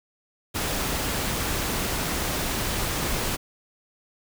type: noise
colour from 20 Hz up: pink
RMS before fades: -27 dBFS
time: 0.54-3.37 s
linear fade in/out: 20 ms
effects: none